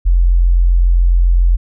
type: tone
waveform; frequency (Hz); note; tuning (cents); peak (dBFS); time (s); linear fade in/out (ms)
sine; 43.65; F1; 0; -7; 0.05-1.57; 20
effects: none